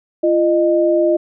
sine tone pair together, 343 / 614 Hz, F4 / D#5, -31 / -23 cents, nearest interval minor seventh, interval 1008 cents, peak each -14 dBFS, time 0.23-1.17 s, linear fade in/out 10 ms, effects none

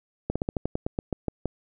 slowing click train, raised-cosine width 2 ms, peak -13 dBFS, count 12, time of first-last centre 0.3-1.457 s, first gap 56 ms, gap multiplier 1.12, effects none

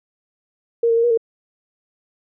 sine tone with pitch steps, 466 / 458.4 / 462.9 / 478.5 / 454.8 Hz, A#4 / A#4 / A#4 / A#4 / A#4, -1 / -29 / -12 / +45 / -43 cents, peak -13 dBFS, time 0.83-1.175 s, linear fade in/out 5 ms, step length 69 ms, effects none

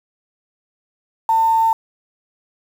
sine tone with quantisation, 899 Hz, A5, 37 cents sharp, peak -12 dBFS, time 1.29-1.73 s, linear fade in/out 2 ms, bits 6, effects none

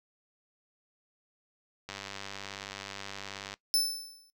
click train, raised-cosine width 0.2 ms, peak -22 dBFS, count 164, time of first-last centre 1.89-3.54 s, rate 98.8 Hz
sawtooth tone with exponential decay, 5274 Hz, E8, in tune, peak -19 dBFS, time 3.74-4.3 s, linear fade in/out 0 ms, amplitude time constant 120 ms
effects noise-tail reverb RT60 0.1 s tail -19 dB re dry

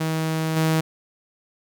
sawtooth tone with level steps, 159.5 Hz, D#3, 43 cents sharp, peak -18 / -14 dBFS, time 0-0.81 s, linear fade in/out 10 ms, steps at 0.56 s, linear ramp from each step 10 ms, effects none

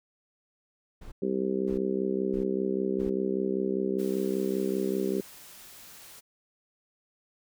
brown noise bursts, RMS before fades -42 dBFS, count 4, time 1.01-3.1 s, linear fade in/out 10 ms, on 110 ms, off 550 ms
harmonic tone, 65.1 Hz, C2, 8 cents flat, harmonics 3 / 4 / 5 / 6 / 7 / 8, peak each -32 / -35 / -34 / -29 / -38 / -40 dBFS, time 1.22-5.21 s, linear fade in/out 5 ms
white noise, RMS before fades -49 dBFS, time 3.98-6.21 s, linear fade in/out 20 ms
effects none

